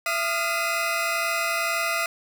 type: tone cluster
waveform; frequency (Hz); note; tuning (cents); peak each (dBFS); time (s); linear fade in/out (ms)
40% pulse; 669 / 1226 / 1400 / 2038 / 2514; E5 / D#6 / F6 / C7 / D#7; +25 / -26 / +4 / -46 / +17; -29; 0.06-2.06; 2
effects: none